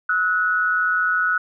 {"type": "tone pair together", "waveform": "sine", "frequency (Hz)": [1292.6, 1473], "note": ["E6", "F#6"], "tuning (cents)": [-34, -8], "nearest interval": "major second", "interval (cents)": 226, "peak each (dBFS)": [-23, -18], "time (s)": [0.09, 1.38], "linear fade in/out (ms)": 5, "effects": []}